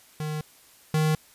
square tone pair in turn, 153.2 / 155.34 Hz, D#3 / D#3, -27 / -2 cents, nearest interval unison, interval 25 cents, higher second, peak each -29 / -21 dBFS, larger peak second, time 0.2-0.41 / 0.94-1.15 s, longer neither, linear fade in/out 2 ms, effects white hiss -55 dBFS RMS until 1.34 s + resampled to 32000 Hz

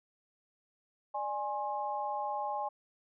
sine tone with amplitude modulation, 830.6 Hz, G#5, in tune, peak -28 dBFS, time 1.14-2.69 s, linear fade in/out 10 ms, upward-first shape sine, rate 236 Hz, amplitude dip 100%, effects none

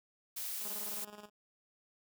blue noise, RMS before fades -40 dBFS, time 0.36-1.05 s, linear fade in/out 10 ms
10% pulse tone with tremolo, 208.2 Hz, G#3, 5 cents sharp, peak -39 dBFS, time 0.6-1.3 s, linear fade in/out 50 ms, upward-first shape square, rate 19 Hz, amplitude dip 60%
effects none

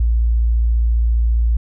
sine tone, 57.4 Hz, A#1, 26 cents flat, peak -12 dBFS, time 0-1.57 s, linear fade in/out 5 ms, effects none

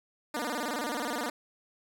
10% pulse tone with vibrato, 268.2 Hz, C4, 43 cents sharp, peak -23 dBFS, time 0.34-1.3 s, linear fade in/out 5 ms, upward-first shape square, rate 19 Hz, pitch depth 200 cents each way, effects none

